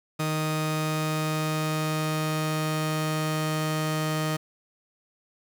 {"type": "tone pair together", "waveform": "sawtooth", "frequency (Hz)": [155.57, 622.3], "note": ["D#3", "D#5"], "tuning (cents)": [0, 0], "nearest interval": "2 octaves", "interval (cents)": 2400, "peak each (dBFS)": [-22, -26], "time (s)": [0.19, 4.37], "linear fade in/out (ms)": 10, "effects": []}